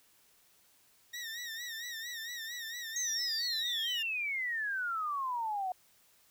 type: tone with vibrato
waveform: 20% pulse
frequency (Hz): 1864.7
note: A#6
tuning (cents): 0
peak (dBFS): -34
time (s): 1.13-4.03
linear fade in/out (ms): 10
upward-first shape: sine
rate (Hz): 4.4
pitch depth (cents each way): 86
type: exponential sweep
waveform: sine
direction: down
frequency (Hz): 6500 to 723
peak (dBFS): -32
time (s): 2.96-5.72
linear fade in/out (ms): 2
effects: white hiss -66 dBFS RMS until 6.3 s